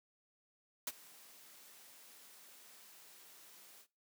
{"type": "noise with ADSR envelope", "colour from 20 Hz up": "white", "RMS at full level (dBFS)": -37, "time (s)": [0.87, 3.87], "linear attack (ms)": 4, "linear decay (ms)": 37, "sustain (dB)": -22, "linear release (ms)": 69, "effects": ["noise-tail reverb RT60 0.3 s tail -21 dB re dry", "high-pass 200 Hz 12 dB/octave"]}